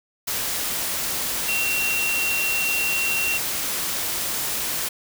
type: tone in noise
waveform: sine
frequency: 2736 Hz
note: F7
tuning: 36 cents flat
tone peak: -22 dBFS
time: 1.48-3.38 s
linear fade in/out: 10 ms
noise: white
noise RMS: -26 dBFS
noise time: 0.27-4.89 s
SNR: +1 dB
effects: none